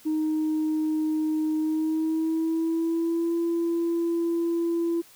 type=tone with pitch glide; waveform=sine; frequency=311.1 to 337.3 Hz; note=D#4 to E4; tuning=0 to +40 cents; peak=-21 dBFS; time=0.05-5.02 s; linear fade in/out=20 ms; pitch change=+140 cents; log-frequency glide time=1.57-3.35 s; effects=tanh soft clip ceiling -20 dBFS + white hiss -53 dBFS RMS until 5.15 s